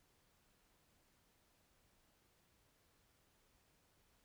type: silence
effects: pink hiss -75 dBFS RMS until 4.24 s